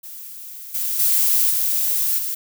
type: noise with level steps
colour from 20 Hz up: violet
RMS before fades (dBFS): -36 / -23 / -17 / -20 / -25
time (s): 0.03-2.35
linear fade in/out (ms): 10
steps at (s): 0.74 / 0.99 / 1.5 / 2.18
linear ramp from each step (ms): 10
effects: none